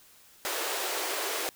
pink high-pass noise, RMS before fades -32 dBFS, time 0.45-1.49 s, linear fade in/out 0 ms, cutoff 350 Hz, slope 48 dB/octave, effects white hiss -57 dBFS RMS until 1.55 s

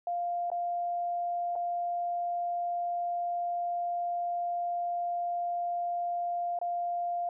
sine tone with dropouts, 698.5 Hz, F5, in tune, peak -29 dBFS, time 0.07-7.29 s, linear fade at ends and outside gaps 2 ms, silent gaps 0.502-0.516 / 1.555-1.56 / 6.589-6.614 s, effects none

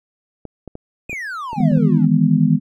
clicks, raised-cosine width 2 ms, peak -19 dBFS, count 9, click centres 0.453 / 0.677 / 0.754 / 1.096 / 1.13 / 1.531 / 1.604 / 1.717 / 1.772 s
triangle exponential sweep, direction down, 2555 to 257.3 Hz, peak -23 dBFS, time 1.09-2.06 s, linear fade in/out 10 ms
sine chord, E major seventh, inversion third, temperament just, 154.51 / 164.81 / 206 / 247.2 Hz, D#3 / E3 / G#3 / B3, -12 / 0 / -14 / +2 cents, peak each -17 dBFS, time 1.56-2.6 s, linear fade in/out 50 ms
effects none

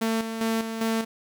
sawtooth tone with tremolo, 224.7 Hz, A3, 37 cents sharp, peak -19 dBFS, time 0.01-1.05 s, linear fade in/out 10 ms, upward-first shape square, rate 2.5 Hz, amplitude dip 55%, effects none

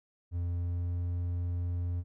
triangle tone with pitch glide, 86.9 to 87.61 Hz, F2 to F2, -8 to +6 cents, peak -28 dBFS, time 0.31-2.04 s, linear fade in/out 50 ms, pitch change +14 cents, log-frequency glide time 0.45-0.99 s, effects none

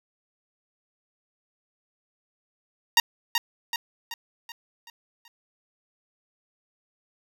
10% pulse tone with echo, 932.3 Hz, A#5, in tune, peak -6 dBFS, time 2.97-3 s, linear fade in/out 2 ms, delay 380 ms, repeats 6, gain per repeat -6 dB, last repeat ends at 5.28 s, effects none

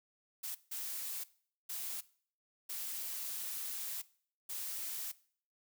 blue noise bursts at uneven times, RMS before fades -41 dBFS, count 5, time 0.43-0.55 / 0.71-1.24 / 1.69-2.01 / 2.69-4.02 / 4.49-5.12 s, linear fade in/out 10 ms, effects noise-tail reverb RT60 0.5 s tail -19 dB re dry

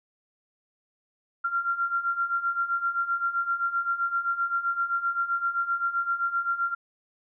sine beating tone pair, 1376 / 1383.7 Hz, F6 / F6, -26 / -16 cents, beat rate 7.7 Hz, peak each -30 / -26 dBFS, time 1.44-6.75 s, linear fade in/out 10 ms, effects none

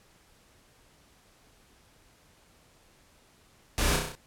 pink noise with echo, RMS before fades -28 dBFS, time 3.78-3.96 s, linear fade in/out 0 ms, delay 32 ms, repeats 6, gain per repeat -3 dB, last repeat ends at 4.152 s, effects pink hiss -61 dBFS RMS until 4.26 s + low-pass 12000 Hz 12 dB/octave

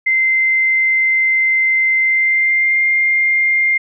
sine tone with pitch glide, 2077 to 2110 Hz, C7 to C7, -13 to +14 cents, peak -11 dBFS, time 0.06-3.78 s, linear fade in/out 10 ms, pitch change +27 cents, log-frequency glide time 2.01-2.83 s, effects none

